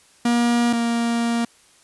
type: tone pair in turn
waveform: 45% pulse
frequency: 237.9 / 233.9 Hz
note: A#3 / A#3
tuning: +35 / +6 cents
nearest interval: unison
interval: 29 cents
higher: first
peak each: -16 / -19 dBFS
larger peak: first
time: 0.25-0.73 / 0.73-1.45 s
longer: second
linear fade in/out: 5 ms
effects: white hiss -54 dBFS RMS until 1.83 s + resampled to 24000 Hz